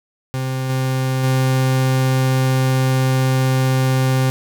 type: tone with level steps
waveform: 40% pulse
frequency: 130.81 Hz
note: C3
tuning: in tune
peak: -19 / -16 / -13 dBFS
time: 0.34-4.3 s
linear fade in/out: 0 ms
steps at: 0.69 / 1.23 s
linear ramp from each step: 10 ms
effects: none